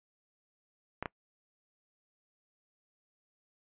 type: clicks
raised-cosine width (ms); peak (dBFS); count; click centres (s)
0.5; -19; 2; 1.026 / 1.058
effects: noise-tail reverb RT60 0.1 s tail -23 dB re dry + resampled to 8000 Hz